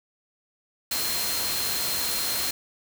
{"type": "tone in noise", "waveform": "sine", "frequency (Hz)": 4186, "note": "C8", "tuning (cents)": 0, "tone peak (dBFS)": -31, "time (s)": [0.91, 2.51], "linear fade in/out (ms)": 5, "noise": "white", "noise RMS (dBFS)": -28, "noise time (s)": [0.91, 2.51], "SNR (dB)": -6, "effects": []}